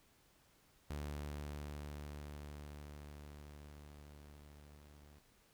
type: tone with level ramp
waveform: sawtooth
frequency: 73.42 Hz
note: D2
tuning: in tune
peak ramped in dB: -37 to -55 dBFS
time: 0.9-5.19 s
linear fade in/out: 5 ms
effects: pink hiss -70 dBFS RMS until 5.53 s